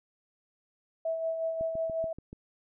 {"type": "tone with tremolo", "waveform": "sine", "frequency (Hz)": 652, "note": "E5", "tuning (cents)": -19, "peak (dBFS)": -27, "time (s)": [1.05, 2.13], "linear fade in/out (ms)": 5, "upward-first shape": "sine", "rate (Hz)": 5.5, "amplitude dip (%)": 45}
{"type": "click train", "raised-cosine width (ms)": 3, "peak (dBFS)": -30, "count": 6, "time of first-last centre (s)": [1.61, 2.329], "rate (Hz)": 6.95}
{"effects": []}